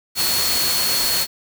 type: tone in noise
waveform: sine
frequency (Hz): 4348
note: C#8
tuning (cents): -34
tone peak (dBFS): -21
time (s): 0.15-1.27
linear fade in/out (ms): 50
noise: white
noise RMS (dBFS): -21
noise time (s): 0.15-1.27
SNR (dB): -3
effects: none